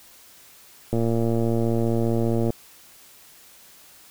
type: click train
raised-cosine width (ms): 2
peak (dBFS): -11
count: 182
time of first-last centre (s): 0.93-2.504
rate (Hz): 115
effects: white hiss -50 dBFS RMS until 4.1 s